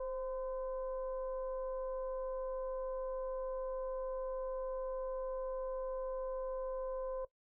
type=tone with frequency modulation; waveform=sine; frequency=523.3 Hz; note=C5; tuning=in tune; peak=-37 dBFS; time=0-7.25 s; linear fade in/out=5 ms; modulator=500 Hz; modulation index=0.53; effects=noise-tail reverb RT60 0.1 s tail -17 dB re dry